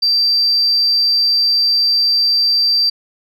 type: tone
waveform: sine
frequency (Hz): 4688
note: D8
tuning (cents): -4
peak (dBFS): -10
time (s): 0.02-2.9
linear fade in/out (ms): 10
effects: tanh soft clip ceiling -6 dBFS